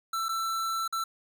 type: tone with dropouts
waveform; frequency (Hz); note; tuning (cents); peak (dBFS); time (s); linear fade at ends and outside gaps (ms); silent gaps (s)
square; 1335; E6; +22; -29; 0.13-1.04; 5; 0.285-0.29 / 0.878-0.925
effects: 11-bit